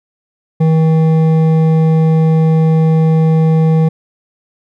triangle tone with hard clipping, 160 Hz, D#3, 49 cents sharp, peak -9 dBFS, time 0.6-3.89 s, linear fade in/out 10 ms, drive 13 dB, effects none

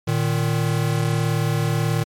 square tone pair together, 114.92 / 153.4 Hz, A#2 / D#3, -24 / -24 cents, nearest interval perfect fourth, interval 500 cents, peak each -22 dBFS, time 0.07-2.04 s, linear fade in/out 10 ms, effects MP3 64 kbps

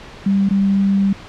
sine tone with dropouts, 196.7 Hz, G3, 6 cents sharp, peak -12 dBFS, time 0.26-1.13 s, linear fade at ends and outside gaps 5 ms, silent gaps 0.49-0.507 s, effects pink hiss -37 dBFS RMS until 1.28 s + low-pass 4000 Hz 12 dB/octave

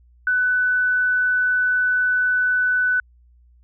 sine tone, 1496 Hz, F#6, 19 cents sharp, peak -16 dBFS, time 0.27-3 s, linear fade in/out 2 ms, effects added 60 Hz sine -50 dBFS peak until 3.63 s

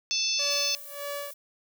harmonic tone, 878 Hz, A5, 4 cents flat, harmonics 3 / 4 / 5 / 6 / 7, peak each -33 / -34 / -31 / -29 / -31 dBFS, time 0.11-0.75 s, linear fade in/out 0 ms
sawtooth tone with tremolo, 573 Hz, D5, 43 cents flat, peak -28 dBFS, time 0.39-1.31 s, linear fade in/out 5 ms, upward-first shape sine, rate 1.7 Hz, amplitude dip 95%
violet noise, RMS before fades -43 dBFS, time 0.5-1.34 s, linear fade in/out 10 ms
effects none

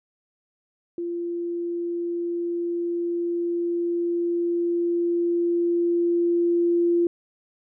sine tone with level ramp, 344.2 Hz, F4, 25 cents flat, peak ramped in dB -26 to -17 dBFS, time 0.98-7.07 s, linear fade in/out 2 ms, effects none

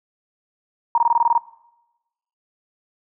sine tone bursts, 940 Hz, A#5, 14 cents sharp, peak -12 dBFS, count 9, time 0.95-1.379 s, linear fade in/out 2 ms, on 29 ms, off 21 ms, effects noise-tail reverb RT60 1.0 s tail -22 dB re dry

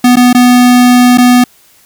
square tone with dropouts, 246.9 Hz, B3, in tune, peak -3 dBFS, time 0.04-1.44 s, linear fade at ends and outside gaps 5 ms, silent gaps 0.158-0.168 / 0.33-0.347 / 1.175-1.182 s, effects white hiss -45 dBFS RMS until 1.85 s

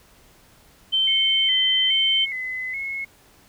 sine tone, 3100 Hz, G7, 20 cents flat, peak -17 dBFS, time 0.92-2.26 s, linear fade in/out 20 ms
sine tone with vibrato, 2100 Hz, C7, 6 cents sharp, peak -26 dBFS, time 1.07-3.05 s, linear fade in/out 10 ms, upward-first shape square, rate 1.2 Hz, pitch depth 63 cents each way
effects pink hiss -54 dBFS RMS until 3.48 s

